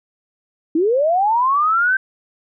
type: linear sweep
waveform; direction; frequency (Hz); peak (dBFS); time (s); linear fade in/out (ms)
sine; up; 301.1 to 1568; -13; 0.75-1.97; 5
effects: none